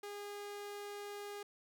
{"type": "tone", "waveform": "sawtooth", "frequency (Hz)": 408.9, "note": "G#4", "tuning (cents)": -27, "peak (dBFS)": -40, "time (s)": [0.03, 1.43], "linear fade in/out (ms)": 5, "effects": []}